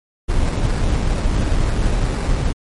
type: noise with sample-and-hold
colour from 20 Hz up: brown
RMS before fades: -17 dBFS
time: 0.28-2.53 s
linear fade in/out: 20 ms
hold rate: 3150 Hz
effects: MP3 48 kbps